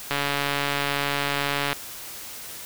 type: click train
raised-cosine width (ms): 0.3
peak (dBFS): -8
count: 231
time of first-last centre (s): 0.11-1.73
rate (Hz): 142
effects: white hiss -38 dBFS RMS until 2.65 s

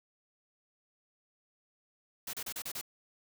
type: noise bursts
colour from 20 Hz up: white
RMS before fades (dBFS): -39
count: 6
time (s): 2.27-2.813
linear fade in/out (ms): 5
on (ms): 63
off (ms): 33
effects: none

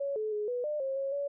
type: tone with pitch steps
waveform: sine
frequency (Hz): 559 / 431.4 / 419.8 / 491 / 599 / 537 / 546 / 567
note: C#5 / A4 / G#4 / B4 / D5 / C5 / C#5 / C#5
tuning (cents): +14 / -34 / +19 / -10 / +34 / +45 / -26 / +39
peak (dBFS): -30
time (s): 0-1.28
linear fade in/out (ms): 10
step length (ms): 160
effects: none

